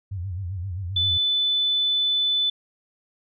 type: tone with vibrato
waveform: sine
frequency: 92.3 Hz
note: F#2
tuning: 4 cents flat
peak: -27 dBFS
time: 0.11-1.18 s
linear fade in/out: 10 ms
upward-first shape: sine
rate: 7.6 Hz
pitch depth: 140 cents each way
type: tone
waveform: sine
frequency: 3500 Hz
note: A7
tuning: 10 cents flat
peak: -19 dBFS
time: 0.96-2.5 s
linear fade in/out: 5 ms
effects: none